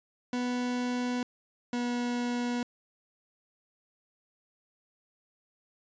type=tone pair in turn; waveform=40% pulse; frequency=246.6 / 242.6 Hz; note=B3 / B3; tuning=-2 / -31 cents; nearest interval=unison; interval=29 cents; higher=first; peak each=-28 dBFS; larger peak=neither; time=0.33-1.23 / 1.73-2.63 s; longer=neither; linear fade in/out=2 ms; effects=resampled to 16000 Hz